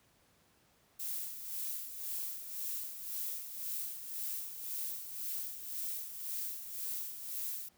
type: noise with tremolo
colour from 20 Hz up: violet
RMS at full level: -38 dBFS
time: 0.99-7.69 s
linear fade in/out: 10 ms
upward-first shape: sine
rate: 1.9 Hz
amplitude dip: 60%
effects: pink hiss -69 dBFS RMS until 7.77 s + high-pass 60 Hz 12 dB/octave